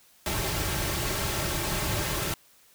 pink noise with comb filter, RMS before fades -29 dBFS, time 0.26-2.34 s, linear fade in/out 2 ms, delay 4.1 ms, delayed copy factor -0.6, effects white hiss -59 dBFS RMS until 2.74 s

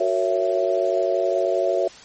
sine chord, F# dominant seventh, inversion none, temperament just, 370 / 462.5 / 555 / 666 Hz, F#4 / A#4 / C#5 / E5, 0 / -14 / +2 / +18 cents, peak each -24 / -27 / -23 / -22 dBFS, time 0-1.88 s, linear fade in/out 5 ms, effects white hiss -44 dBFS RMS until 2.04 s + MP3 32 kbps

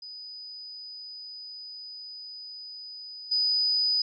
sine tone with level steps, 4978 Hz, D#8, in tune, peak -39 / -22 dBFS, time 0.02-4.02 s, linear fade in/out 5 ms, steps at 3.31 s, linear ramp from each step 10 ms, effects none

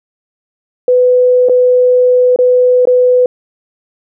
sine tone with dropouts, 499.3 Hz, B4, 19 cents sharp, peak -5 dBFS, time 0.88-3.26 s, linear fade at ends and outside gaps 2 ms, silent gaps 1.487-1.495 / 2.361-2.388 / 2.854-2.872 s, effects none

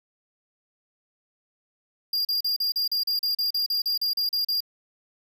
square tone bursts, 4807 Hz, D8, 39 cents sharp, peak -23 dBFS, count 16, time 2.13-4.605 s, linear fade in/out 5 ms, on 120 ms, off 37 ms, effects none

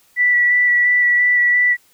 sine tone with vibrato, 1959 Hz, B6, 15 cents flat, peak -11 dBFS, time 0.16-1.77 s, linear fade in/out 50 ms, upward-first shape square, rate 2.9 Hz, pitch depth 10 cents each way, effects white hiss -55 dBFS RMS until 1.93 s

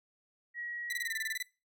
sine tone with pitch glide, 1908 to 1770 Hz, A#6 to A6, +40 to +10 cents, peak -37 dBFS, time 0.54-1.38 s, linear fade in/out 50 ms, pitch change -130 cents, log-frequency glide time 1.02-1.15 s
sawtooth tone bursts, 1989 Hz, B6, 12 cents sharp, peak -30 dBFS, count 11, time 0.9-1.426 s, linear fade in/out 2 ms, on 26 ms, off 24 ms
effects noise-tail reverb RT60 0.3 s tail -22 dB re dry

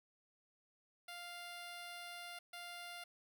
10% pulse tone bursts at uneven times, 699 Hz, F5, 1 cent sharp, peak -39 dBFS, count 2, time 1.08-2.39 / 2.53-3.04 s, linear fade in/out 5 ms, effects none

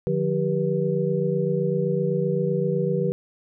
sine tone cluster, 151.6 / 179.4 / 391.3 / 484.1 Hz, D#3 / F3 / G4 / B4, -45 / +47 / -3 / -35 cents, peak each -26 dBFS, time 0.07-3.12 s, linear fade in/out 0 ms, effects none

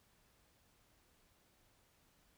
silence, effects pink hiss -72 dBFS RMS until 2.37 s

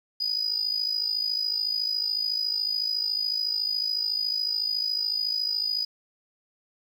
sine tone with amplitude modulation, 4949 Hz, D#8, 10 cents flat, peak -20 dBFS, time 0.2-5.85 s, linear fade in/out 10 ms, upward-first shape sine, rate 53.9 Hz, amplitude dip 80%, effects tanh soft clip ceiling -19 dBFS + 9-bit

